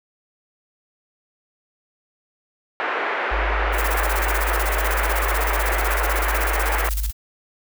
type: band-pass noise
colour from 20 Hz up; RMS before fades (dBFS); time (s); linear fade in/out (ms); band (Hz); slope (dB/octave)
white; -24; 2.8-6.89; 0; 360 to 2000; 24
type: tone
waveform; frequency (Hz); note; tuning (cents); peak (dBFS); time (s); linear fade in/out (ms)
sine; 51.91; G#1; 0; -21; 3.31-7.11; 10
type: noise with tremolo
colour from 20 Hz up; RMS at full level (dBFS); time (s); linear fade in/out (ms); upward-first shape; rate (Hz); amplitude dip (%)
blue; -28; 3.72-7.13; 50; square; 16; 75
effects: none